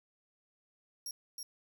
25% pulse tone with echo, 5588 Hz, F8, in tune, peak -34 dBFS, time 1.06-1.11 s, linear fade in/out 2 ms, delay 320 ms, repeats 1, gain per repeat -2 dB, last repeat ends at 1.43 s, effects none

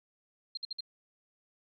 sine tone bursts, 4186 Hz, C8, in tune, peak -34 dBFS, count 4, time 0.55-0.807 s, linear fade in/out 5 ms, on 23 ms, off 55 ms, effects none

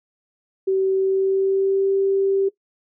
sine tone with pitch glide, 382.9 to 390.5 Hz, G4 to G4, -41 to -7 cents, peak -16 dBFS, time 0.67-2.49 s, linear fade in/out 10 ms, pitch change +34 cents, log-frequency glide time 0.93-1.91 s, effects noise-tail reverb RT60 0.1 s tail -18 dB re dry

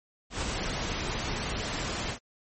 pink noise with ADSR envelope, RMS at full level -30 dBFS, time 0.3-2.19 s, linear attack 110 ms, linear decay 23 ms, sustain -2 dB, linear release 92 ms, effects MP3 32 kbps

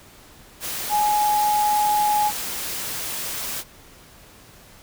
sine tone in noise, 838 Hz, G#5, 15 cents sharp, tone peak -17 dBFS, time 0.89-2.32 s, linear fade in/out 50 ms, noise white, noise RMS -29 dBFS, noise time 0.6-3.64 s, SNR +9 dB, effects pink hiss -48 dBFS RMS until 4.82 s

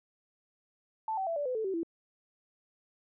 sine tone with pitch steps, 880 / 766.1 / 666.9 / 580.6 / 505.4 / 440 / 383 / 333.5 Hz, A5 / G5 / E5 / D5 / B4 / A4 / G4 / E4, 0 / -40 / +20 / -20 / +40 / 0 / -40 / +20 cents, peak -30 dBFS, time 1.08-1.832 s, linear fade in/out 2 ms, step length 94 ms, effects none

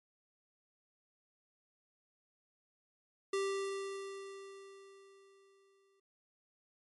square tone with exponential decay, 392 Hz, G4, in tune, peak -32 dBFS, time 3.33-6 s, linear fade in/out 5 ms, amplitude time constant 580 ms, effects MP3 48 kbps

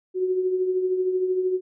sine tone with tremolo, 370 Hz, F#4, in tune, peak -18 dBFS, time 0.14-1.61 s, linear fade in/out 50 ms, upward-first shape triangle, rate 13 Hz, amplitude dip 55%, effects none

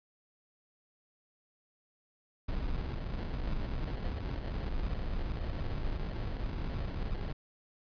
brown noise with sample-and-hold, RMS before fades -35 dBFS, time 2.48-7.33 s, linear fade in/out 10 ms, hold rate 1225 Hz, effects resampled to 11025 Hz

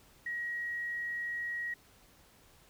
sine tone, 1900 Hz, A#6, 33 cents sharp, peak -34 dBFS, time 0.26-1.74 s, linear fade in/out 5 ms, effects pink hiss -62 dBFS RMS until 2.69 s

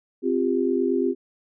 sine chord, C suspended fourth, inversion none, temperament equal with one note detuned, 261.6 / 349.2 / 397.7 Hz, C4 / F4 / G4, 0 / 0 / +25 cents, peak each -24 dBFS, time 0.22-1.15 s, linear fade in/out 50 ms, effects none

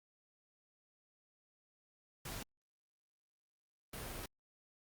pink noise bursts at uneven times, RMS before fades -45 dBFS, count 2, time 2.25-2.43 / 3.93-4.26 s, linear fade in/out 5 ms, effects Opus 48 kbps

